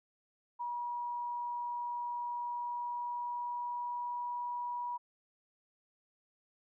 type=tone with pitch glide; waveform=sine; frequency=962 to 968.7 Hz; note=B5 to B5; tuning=-46 to -34 cents; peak=-35 dBFS; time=0.59-4.98 s; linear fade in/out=20 ms; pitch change=+12 cents; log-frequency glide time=2.42-4.32 s; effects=none